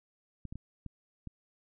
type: clicks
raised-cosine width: 5 ms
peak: -29 dBFS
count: 5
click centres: 0.453 / 0.525 / 0.556 / 0.863 / 1.273 s
effects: none